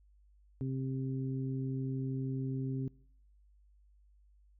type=harmonic tone; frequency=132.4 Hz; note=C3; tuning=21 cents sharp; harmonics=1 / 2 / 3; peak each=-34 / -38 / -46 dBFS; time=0.61-2.88 s; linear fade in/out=0 ms; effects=noise-tail reverb RT60 0.7 s tail -25 dB re dry + added 50 Hz sine -61 dBFS peak until 4.59 s